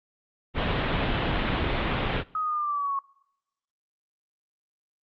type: low-pass noise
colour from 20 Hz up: pink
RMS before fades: -26 dBFS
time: 0.54-2.24 s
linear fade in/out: 50 ms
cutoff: 3600 Hz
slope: 48 dB/octave
type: linear sweep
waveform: sine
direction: down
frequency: 1269 to 1094 Hz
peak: -25 dBFS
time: 2.35-2.99 s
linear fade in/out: 2 ms
effects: noise-tail reverb RT60 0.8 s tail -23 dB re dry + Opus 24 kbps